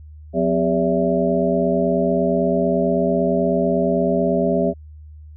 sine tone cluster, 178.5 / 254.7 / 402.3 / 572 / 661 Hz, F3 / C4 / G4 / D5 / E5, +38 / -46 / +45 / -46 / +5 cents, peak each -22 dBFS, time 0.33-4.74 s, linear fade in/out 50 ms, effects added 76 Hz sine -37 dBFS peak until 5.36 s

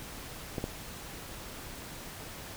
clicks, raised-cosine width 2 ms, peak -19 / -19 dBFS, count 2, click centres 0.582 / 0.641 s, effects pink hiss -44 dBFS RMS until 2.56 s

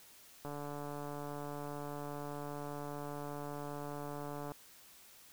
click train, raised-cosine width 1 ms, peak -30 dBFS, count 591, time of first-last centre 0.45-4.519 s, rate 145 Hz, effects white hiss -59 dBFS RMS until 5.32 s

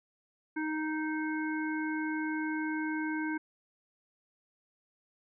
harmonic tone, 311.1 Hz, D#4, in tune, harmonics 1 / 3 / 5 / 7, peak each -32 / -41 / -38 / -44 dBFS, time 0.56-3.38 s, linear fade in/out 10 ms, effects none

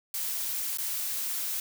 blue noise with dropouts, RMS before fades -32 dBFS, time 0.14-1.6 s, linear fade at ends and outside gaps 2 ms, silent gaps 0.773-0.784 s, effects none

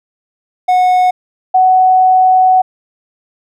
triangle / sine tone pair in turn, 732 / 745.2 Hz, F#5 / F#5, -19 / +12 cents, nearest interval unison, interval 31 cents, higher second, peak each -5 dBFS, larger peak neither, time 0.68-1.11 / 1.54-2.62 s, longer second, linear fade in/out 10 ms, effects none

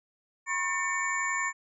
sine tone cluster, 991 / 1082 / 1797 / 2245 / 7120 Hz, B5 / C#6 / A6 / C#7 / A8, +6 / -42 / +36 / +21 / +20 cents, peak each -39 / -33 / -31 / -33 / -38 dBFS, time 0.46-1.53 s, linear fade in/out 50 ms, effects none

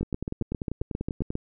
two click trains, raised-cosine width 3 ms, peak -17 / -16 dBFS, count 14 / 11, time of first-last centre 0.03-1.305 / 0.01-1.354 s, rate 10.2 / 7.44 Hz, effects none

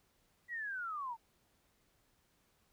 sine linear sweep, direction down, 1964 to 880 Hz, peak -38 dBFS, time 0.48-1.17 s, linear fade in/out 50 ms, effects pink hiss -74 dBFS RMS until 2.72 s

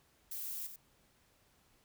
violet noise with echo, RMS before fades -42 dBFS, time 0.31-0.67 s, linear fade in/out 5 ms, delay 91 ms, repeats 1, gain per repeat -8 dB, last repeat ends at 0.761 s, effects pink hiss -70 dBFS RMS until 1.84 s

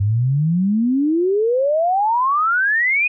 sine exponential sweep, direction up, 97.2 to 2523 Hz, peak -14 dBFS, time 0-3.08 s, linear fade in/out 10 ms, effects none

